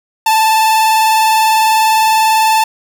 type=tone with vibrato; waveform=45% pulse; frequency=880 Hz; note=A5; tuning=in tune; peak=-8 dBFS; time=0.26-2.64 s; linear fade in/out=5 ms; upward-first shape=triangle; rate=20 Hz; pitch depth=41 cents each way; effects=none